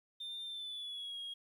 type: tone with pitch glide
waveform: sine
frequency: 3598 to 3280 Hz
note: A7 to G#7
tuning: +38 to -22 cents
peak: -39 dBFS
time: 0.2-1.34 s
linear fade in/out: 10 ms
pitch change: -160 cents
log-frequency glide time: 0.45-1.19 s
effects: tanh soft clip ceiling -39 dBFS + 12-bit